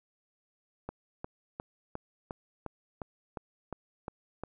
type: click train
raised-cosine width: 1 ms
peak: -23 dBFS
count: 11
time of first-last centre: 0.89-4.436 s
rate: 2.82 Hz
effects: none